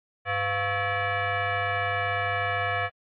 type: tone with frequency modulation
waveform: sine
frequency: 504 Hz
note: B4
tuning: 35 cents sharp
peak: -24 dBFS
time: 0.25-2.9 s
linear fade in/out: 50 ms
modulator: 604 Hz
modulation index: 3.1
effects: AAC 32 kbps